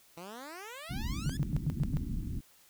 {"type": "exponential sweep", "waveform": "10% pulse", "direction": "up", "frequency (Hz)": [162.7, 1760], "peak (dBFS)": -35, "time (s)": [0.17, 1.37], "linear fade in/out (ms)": 2}
{"type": "low-pass noise", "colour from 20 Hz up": "pink", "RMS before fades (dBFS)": -36, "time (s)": [0.89, 2.41], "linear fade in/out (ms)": 20, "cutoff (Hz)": 300, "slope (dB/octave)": 48}
{"type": "tone bursts", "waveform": "sine", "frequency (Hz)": 146.83, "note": "D3", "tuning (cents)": 0, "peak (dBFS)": -26, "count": 6, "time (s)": [1.26, 1.97], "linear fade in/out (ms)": 0, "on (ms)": 35, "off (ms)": 100}
{"effects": ["white hiss -62 dBFS RMS until 2.69 s"]}